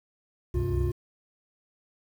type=tone cluster; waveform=triangle; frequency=66.1 / 69.9 / 95.3 / 128.6 / 354.8 Hz; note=C2 / C#2 / G2 / C3 / F4; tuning=+18 / +15 / -48 / -30 / +27 cents; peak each=-29 dBFS; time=0.54-0.92 s; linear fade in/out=10 ms; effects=9-bit